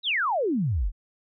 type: exponential sweep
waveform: sine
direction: down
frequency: 4024 to 36 Hz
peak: -22 dBFS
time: 0.03-0.92 s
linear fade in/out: 50 ms
effects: none